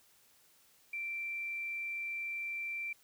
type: tone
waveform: sine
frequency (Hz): 2349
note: D7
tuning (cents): 0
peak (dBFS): -36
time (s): 0.93-2.93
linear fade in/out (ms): 5
effects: white hiss -66 dBFS RMS until 3.03 s